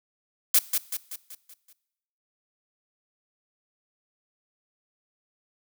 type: noise with echo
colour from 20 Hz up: blue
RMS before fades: -18 dBFS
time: 0.54-0.59 s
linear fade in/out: 5 ms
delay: 190 ms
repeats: 6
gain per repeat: -6 dB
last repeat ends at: 1.73 s
effects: noise-tail reverb RT60 0.9 s tail -20 dB re dry